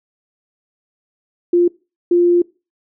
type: tone bursts at uneven times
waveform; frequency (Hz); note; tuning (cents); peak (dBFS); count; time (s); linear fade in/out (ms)
sine; 349.2; F4; 0; -9; 2; 1.53-1.68 / 2.11-2.42; 5
effects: noise-tail reverb RT60 0.3 s tail -23 dB re dry